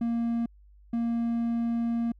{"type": "tone pair in turn", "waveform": "triangle", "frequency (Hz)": [233.1, 233.1], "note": ["A#3", "A#3"], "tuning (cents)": [0, 0], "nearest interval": "unison", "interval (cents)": 0, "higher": "neither", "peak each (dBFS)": -23, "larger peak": "neither", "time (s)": [[0.01, 0.46], [0.93, 2.12]], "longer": "second", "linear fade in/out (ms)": 5, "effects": ["added 50 Hz sine -52 dBFS peak until 2.19 s"]}